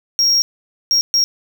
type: tone bursts at uneven times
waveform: triangle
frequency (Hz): 5588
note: F8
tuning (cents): 0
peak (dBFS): -10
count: 3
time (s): 0.19-0.42 / 0.91-1.01 / 1.14-1.24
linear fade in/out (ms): 0
effects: 7-bit